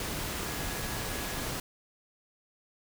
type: tone in noise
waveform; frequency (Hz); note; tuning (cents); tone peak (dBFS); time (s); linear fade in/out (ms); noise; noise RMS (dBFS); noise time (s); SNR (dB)
sine; 1674; G#6; +13; -46; 0.46-1.46; 2; pink; -35; 0-1.6; -14
effects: none